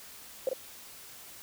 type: tone with echo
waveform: sine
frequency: 523.3 Hz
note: C5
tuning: in tune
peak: -24 dBFS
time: 0.47-0.49 s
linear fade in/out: 2 ms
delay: 43 ms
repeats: 1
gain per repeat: -4 dB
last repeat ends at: 0.533 s
effects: white hiss -49 dBFS RMS until 1.42 s